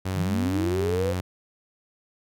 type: tone with pitch glide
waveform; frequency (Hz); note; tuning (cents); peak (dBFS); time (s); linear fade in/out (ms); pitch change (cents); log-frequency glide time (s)
sawtooth; 94.1 to 91.32; F#2 to F#2; +30 to -22; -22; 0.05-1.21; 10; -52; 0.52-0.65
type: linear sweep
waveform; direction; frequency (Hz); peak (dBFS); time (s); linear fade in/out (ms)
sine; up; 138.59 to 523.3; -24; 0.14-1.15; 50
effects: none